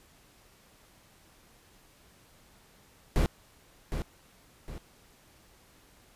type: noise with echo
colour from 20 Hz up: brown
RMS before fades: -24 dBFS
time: 3.16-3.26 s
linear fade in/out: 0 ms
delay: 760 ms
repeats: 2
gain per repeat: -8 dB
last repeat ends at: 4.78 s
effects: pink hiss -60 dBFS RMS until 6.15 s + resampled to 32000 Hz